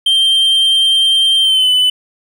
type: tone with pitch glide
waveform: triangle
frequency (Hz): 3155 to 3004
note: G7 to F#7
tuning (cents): +10 to +26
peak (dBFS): -7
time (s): 0.06-1.9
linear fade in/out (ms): 5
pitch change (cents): -84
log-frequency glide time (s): 1.41-1.7
effects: none